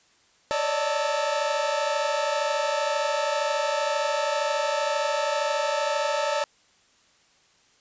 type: tone cluster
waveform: 45% pulse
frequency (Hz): 561 / 583 / 616 / 890 / 1311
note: C#5 / D5 / D#5 / A5 / E6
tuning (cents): +21 / -13 / -17 / +20 / -10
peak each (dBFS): -32 / -28 / -31 / -29 / -32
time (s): 0.51-6.44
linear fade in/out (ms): 0
effects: white hiss -61 dBFS RMS until 7.8 s + resampled to 16000 Hz